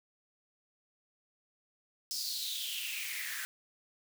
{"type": "noise with high-pass filter sweep", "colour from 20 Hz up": "white", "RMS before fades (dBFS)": -38, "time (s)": [2.11, 3.45], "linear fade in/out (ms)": 0, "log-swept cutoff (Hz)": [5200, 1600], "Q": 6.6, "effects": []}